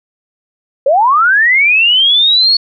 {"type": "linear sweep", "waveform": "sine", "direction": "up", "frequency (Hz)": [514, 4417], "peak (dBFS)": -6, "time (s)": [0.86, 2.57], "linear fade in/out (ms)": 5, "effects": []}